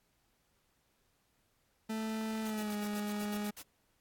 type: tone with pitch glide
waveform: 40% pulse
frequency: 220 to 207.9 Hz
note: A3 to G#3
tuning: 0 to +2 cents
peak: -34 dBFS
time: 1.89-3.51 s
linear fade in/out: 10 ms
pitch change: -98 cents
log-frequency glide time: 2.42-2.75 s
type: noise bursts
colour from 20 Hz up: white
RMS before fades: -48 dBFS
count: 10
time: 2.45-3.622 s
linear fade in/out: 5 ms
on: 56 ms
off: 68 ms
effects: pink hiss -75 dBFS RMS until 4 s + AAC 64 kbps